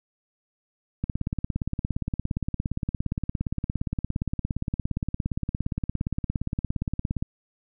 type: click train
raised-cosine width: 5 ms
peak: -14 dBFS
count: 108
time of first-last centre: 1.04-7.225 s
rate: 17.3 Hz
effects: none